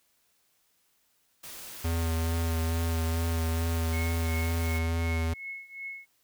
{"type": "noise", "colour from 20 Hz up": "white", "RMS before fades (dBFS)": -43, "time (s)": [1.43, 4.79], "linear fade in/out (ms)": 10}
{"type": "tone with vibrato", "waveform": "square", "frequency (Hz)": 82.41, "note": "E2", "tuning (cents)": 0, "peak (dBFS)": -27, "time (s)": [1.84, 5.34], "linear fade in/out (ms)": 10, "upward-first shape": "sine", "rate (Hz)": 2.3, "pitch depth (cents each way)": 19}
{"type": "tone with tremolo", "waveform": "sine", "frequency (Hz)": 2185, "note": "C#7", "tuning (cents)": -26, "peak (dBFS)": -34, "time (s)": [3.92, 6.06], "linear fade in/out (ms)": 20, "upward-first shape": "triangle", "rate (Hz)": 2.7, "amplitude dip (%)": 90}
{"effects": ["white hiss -70 dBFS RMS until 6.23 s"]}